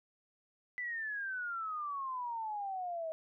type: exponential sweep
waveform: sine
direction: down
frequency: 2004 to 631 Hz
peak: -36 dBFS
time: 0.78-3.12 s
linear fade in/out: 0 ms
effects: none